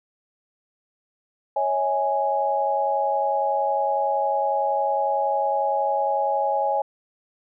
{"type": "chord", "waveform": "sine", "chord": "C# minor", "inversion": "none", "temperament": "equal with one note detuned", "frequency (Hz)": [554.4, 645.3, 830.6], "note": ["C#5", "E5", "G#5"], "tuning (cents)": [0, -37, 0], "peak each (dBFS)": [-25, -27, -22], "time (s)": [1.56, 6.82], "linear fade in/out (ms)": 5, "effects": []}